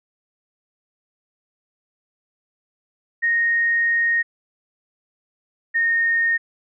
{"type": "tone pair in turn", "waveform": "sine", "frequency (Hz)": [1860, 1844], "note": ["A#6", "A#6"], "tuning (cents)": [-4, -19], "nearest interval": "unison", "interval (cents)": 15, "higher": "first", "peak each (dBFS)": -16, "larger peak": "neither", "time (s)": [[3.22, 4.23], [5.74, 6.38]], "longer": "first", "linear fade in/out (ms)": 20, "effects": []}